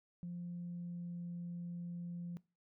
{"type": "tone with pitch glide", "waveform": "sine", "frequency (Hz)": [174.61, 173.4], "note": ["F3", "F3"], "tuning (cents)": [0, -12], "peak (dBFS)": -40, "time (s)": [0.23, 2.37], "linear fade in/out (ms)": 0, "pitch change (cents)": -12, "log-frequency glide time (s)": [0.36, 1.25], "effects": ["noise-tail reverb RT60 0.3 s tail -22 dB re dry", "tanh soft clip ceiling -37 dBFS"]}